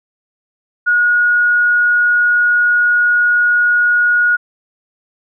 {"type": "tone", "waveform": "sine", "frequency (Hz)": 1447, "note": "F#6", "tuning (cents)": -39, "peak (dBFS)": -9, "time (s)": [0.86, 4.37], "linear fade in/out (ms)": 20, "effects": []}